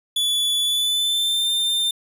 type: tone with pitch glide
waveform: 45% pulse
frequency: 3443 to 3595 Hz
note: A7 to A7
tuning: -38 to +36 cents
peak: -18 dBFS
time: 0.16-1.91 s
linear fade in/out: 5 ms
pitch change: +74 cents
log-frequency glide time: 0.61-1.47 s
effects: resampled to 32000 Hz